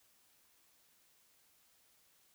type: silence
effects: white hiss -70 dBFS RMS until 2.34 s